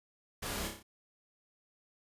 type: noise with echo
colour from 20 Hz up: pink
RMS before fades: -39 dBFS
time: 0.42-0.68 s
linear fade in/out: 10 ms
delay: 30 ms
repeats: 5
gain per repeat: -4 dB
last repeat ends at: 0.83 s
effects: resampled to 32000 Hz